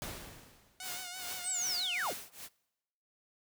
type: noise with exponential decay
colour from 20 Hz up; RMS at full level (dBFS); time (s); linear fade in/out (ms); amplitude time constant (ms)
pink; -39; 0.02-0.99; 0; 210
type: tone with vibrato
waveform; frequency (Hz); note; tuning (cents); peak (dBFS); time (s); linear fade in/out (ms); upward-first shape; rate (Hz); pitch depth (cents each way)
5% pulse; 729; F#5; -26; -30; 0.8-2.13; 2; sine; 6; 53
type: noise with tremolo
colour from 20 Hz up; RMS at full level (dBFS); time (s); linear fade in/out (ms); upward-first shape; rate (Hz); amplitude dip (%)
white; -41; 0.81-2.49; 50; triangle; 2.5; 100
type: linear sweep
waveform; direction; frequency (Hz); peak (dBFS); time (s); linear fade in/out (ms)
sine; down; 8760 to 94.5; -32; 1.43-2.14; 50
effects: noise-tail reverb RT60 0.9 s tail -23 dB re dry